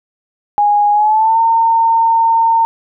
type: tone with pitch glide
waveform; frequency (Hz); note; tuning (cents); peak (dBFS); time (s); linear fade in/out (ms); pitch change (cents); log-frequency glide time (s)
sine; 826 to 911.2; G#5 to A#5; -10 to -40; -8; 0.58-2.65; 0; +170; 0.92-1.39
effects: none